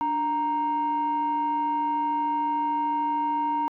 sine tone pair together, 293.7 / 932.3 Hz, D4 / A#5, 0 / 0 cents, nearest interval octave + minor sixth, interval 2000 cents, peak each -30 / -22 dBFS, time 0.01-3.68 s, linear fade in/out 0 ms, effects tanh soft clip ceiling -19 dBFS

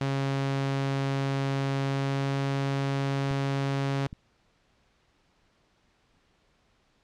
sawtooth tone with pitch glide, 136.9 to 137.77 Hz, C#3 to C#3, -21 to -10 cents, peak -22 dBFS, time 0.01-4.07 s, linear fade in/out 2 ms, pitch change +11 cents, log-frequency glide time 1.82-2.37 s
clicks, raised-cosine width 5 ms, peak -27 dBFS, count 2, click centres 3.312 / 4.129 s
effects pink hiss -67 dBFS RMS until 7.03 s + low-pass 5000 Hz 12 dB/octave

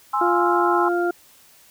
sine chord, Ab augmented, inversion none, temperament equal, 830.6 / 1046.5 / 1318.5 Hz, Ab5 / C6 / E6, 0 / 0 / 0 cents, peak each -23 dBFS, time 0.13-0.89 s, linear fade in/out 10 ms
harmonic tone, 349.2 Hz, F4, in tune, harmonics 1 / 2 / 4, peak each -20 / -25 / -27 dBFS, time 0.21-1.11 s, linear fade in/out 5 ms
effects white hiss -52 dBFS RMS until 1.7 s

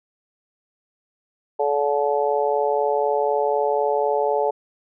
harmonic tone, 144 Hz, D3, 34 cents flat, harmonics 3 / 4 / 5 / 6, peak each -22 / -23 / -26 / -24 dBFS, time 1.59-4.51 s, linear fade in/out 10 ms, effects none

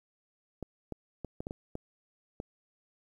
clicks, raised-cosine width 2 ms, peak -24 dBFS, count 8, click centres 0.627 / 0.923 / 1.247 / 1.405 / 1.469 / 1.509 / 1.754 / 2.401 s, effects 10-bit

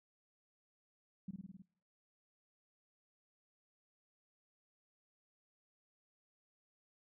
sine tone with echo, 190 Hz, F#3, 46 cents sharp, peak -40 dBFS, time 1.28-1.31 s, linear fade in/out 5 ms, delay 52 ms, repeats 6, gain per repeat -2 dB, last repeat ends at 1.622 s, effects noise-tail reverb RT60 0.7 s tail -25 dB re dry

